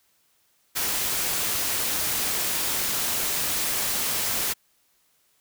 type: noise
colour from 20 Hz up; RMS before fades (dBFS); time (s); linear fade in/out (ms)
white; -26; 0.75-4.54; 20
effects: white hiss -66 dBFS RMS until 5.4 s